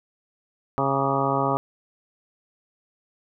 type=harmonic tone with a mistuned harmonic; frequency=136.8 Hz; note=C#3; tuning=23 cents flat; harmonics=1 / 2 / 3 / 4 / 5 / 6 / 7 / 8 / 9; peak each=-29 / -29 / -29 / -29 / -29 / -29 / -29 / -29 / -29 dBFS; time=0.78-1.57 s; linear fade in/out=0 ms; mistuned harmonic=8; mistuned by=+66 cents; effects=none